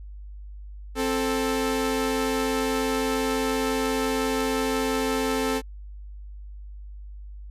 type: tone pair together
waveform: sawtooth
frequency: 262.9 / 440 Hz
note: C4 / A4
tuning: +8 / 0 cents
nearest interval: major sixth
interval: 892 cents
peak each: -22 dBFS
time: 0.95-5.62 s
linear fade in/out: 50 ms
effects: added 50 Hz sine -37 dBFS peak until 7.5 s + resampled to 32000 Hz